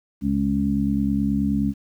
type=harmonic tone with a mistuned harmonic; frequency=69.5 Hz; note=C#2; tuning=5 cents sharp; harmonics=1 / 2 / 3 / 4; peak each=-29 / -30 / -21 / -24 dBFS; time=0.21-1.74 s; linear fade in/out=50 ms; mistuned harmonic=1; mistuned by=+30 cents; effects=9-bit